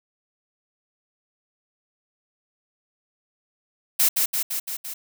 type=noise with echo; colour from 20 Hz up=blue; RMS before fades=-18 dBFS; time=3.99-4.09 s; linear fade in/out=10 ms; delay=170 ms; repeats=5; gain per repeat=-3 dB; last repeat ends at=4.94 s; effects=none